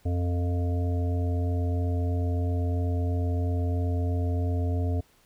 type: harmonic tone with a mistuned harmonic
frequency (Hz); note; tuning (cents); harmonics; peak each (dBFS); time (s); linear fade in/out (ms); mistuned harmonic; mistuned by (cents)
88; F2; +14; 1 / 3 / 5 / 7 / 8; -24 / -34 / -38 / -41 / -42; 0.05-5.01; 10; 1; -20
effects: pink hiss -62 dBFS RMS until 5.25 s